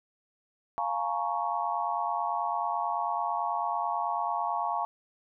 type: chord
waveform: sine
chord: Bb minor seventh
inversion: second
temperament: equal with one note detuned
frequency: 698.5 / 843.2 / 932.3 / 1108.7 Hz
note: F5 / Ab5 / Bb5 / Db6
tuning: 0 / +26 / 0 / 0 cents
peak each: -33 dBFS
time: 0.78-4.85 s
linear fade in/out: 0 ms
effects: none